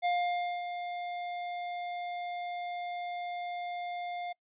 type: tone with ADSR envelope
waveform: square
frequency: 706 Hz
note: F5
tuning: 19 cents sharp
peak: -27 dBFS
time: 0.02-4.33 s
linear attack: 33 ms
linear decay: 570 ms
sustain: -9 dB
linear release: 11 ms
effects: noise-tail reverb RT60 0.1 s tail -25 dB re dry + resampled to 8000 Hz